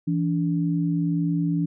sine tone pair together, 166.38 / 288.2 Hz, E3 / D4, +16 / -33 cents, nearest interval minor seventh, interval 951 cents, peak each -22 / -25 dBFS, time 0.07-1.66 s, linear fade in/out 10 ms, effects none

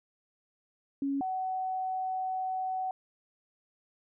sine tone pair in turn, 277.2 / 750.8 Hz, C#4 / F#5, 0 / +25 cents, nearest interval octave + perfect fourth, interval 1725 cents, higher second, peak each -28 / -30 dBFS, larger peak first, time 1.02-1.21 / 1.21-2.91 s, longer second, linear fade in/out 2 ms, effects none

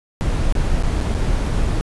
brown noise with dropouts, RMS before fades -18 dBFS, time 0.21-1.81 s, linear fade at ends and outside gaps 0 ms, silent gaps 0.524-0.552 / 0.825-0.835 / 1.003-1.011 / 1.143-1.149 s, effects resampled to 24000 Hz

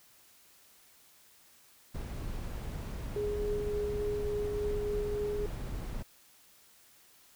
brown noise, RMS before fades -38 dBFS, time 1.94-6.03 s, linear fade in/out 10 ms
sine tone with tremolo, 415.3 Hz, G#4, in tune, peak -30 dBFS, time 3.16-5.46 s, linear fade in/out 2 ms, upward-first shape triangle, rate 3.5 Hz, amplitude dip 30%
effects white hiss -61 dBFS RMS until 7.35 s

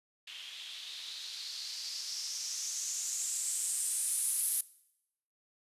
violet noise with low-pass filter sweep, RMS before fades -37 dBFS, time 0.27-4.61 s, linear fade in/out 5 ms, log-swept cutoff 3000 to 11000 Hz, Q 4.2, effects noise-tail reverb RT60 0.8 s tail -20 dB re dry + resampled to 32000 Hz

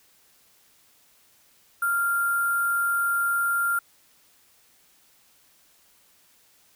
sine tone with sample-and-hold, 1391 Hz, F6, 7 cents flat, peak -21 dBFS, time 1.82-3.79 s, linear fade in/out 5 ms, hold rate 11025 Hz, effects white hiss -60 dBFS RMS until 6.75 s

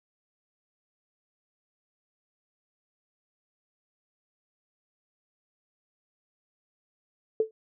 sine tone with exponential decay, 440 Hz, A4, in tune, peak -17 dBFS, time 7.4-7.51 s, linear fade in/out 2 ms, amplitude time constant 23 ms, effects none

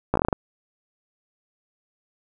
slowing click train, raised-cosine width 1 ms, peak -6 dBFS, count 8, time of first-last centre 0.14-0.328 s, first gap 15 ms, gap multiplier 1.19, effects none

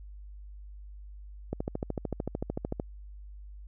click train, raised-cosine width 2 ms, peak -18 dBFS, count 18, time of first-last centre 1.53-2.799 s, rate 13.4 Hz, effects added 50 Hz sine -43 dBFS peak until 3.67 s

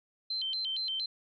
sine tone with vibrato, 3573 Hz, A7, 26 cents sharp, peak -31 dBFS, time 0.3-1.06 s, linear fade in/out 5 ms, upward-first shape square, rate 4.3 Hz, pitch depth 240 cents each way, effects none

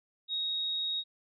sine tone, 3767 Hz, A#7, 17 cents sharp, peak -30 dBFS, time 0.28-1.04 s, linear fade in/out 50 ms, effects none

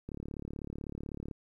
click train, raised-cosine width 3 ms, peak -27 dBFS, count 45, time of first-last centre 0.09-1.312 s, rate 36 Hz, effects 11-bit

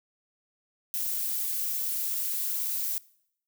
violet noise with amplitude modulation, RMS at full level -28 dBFS, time 0.94-2.98 s, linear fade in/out 0 ms, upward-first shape sine, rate 280 Hz, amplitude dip 50%, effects noise-tail reverb RT60 0.7 s tail -22 dB re dry

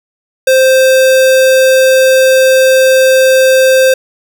square tone, 523.3 Hz, C5, in tune, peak -5 dBFS, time 0.47-3.94 s, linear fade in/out 5 ms, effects none

